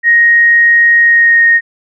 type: tone with pitch glide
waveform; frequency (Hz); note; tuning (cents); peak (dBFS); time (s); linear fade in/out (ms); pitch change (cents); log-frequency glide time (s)
sine; 1873 to 1857.9; A#6 to A#6; +8 to -6; -4; 0.03-1.61; 50; -14; 0.99-1.43
effects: none